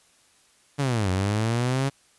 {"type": "linear two-way sweep", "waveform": "sawtooth", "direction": "down then up", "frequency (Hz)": [146.83, 90.7, 139.3], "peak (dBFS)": -18, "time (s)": [0.78, 1.9], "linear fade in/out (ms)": 20, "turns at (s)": 1.1, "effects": ["white hiss -60 dBFS RMS until 2.18 s", "resampled to 24000 Hz"]}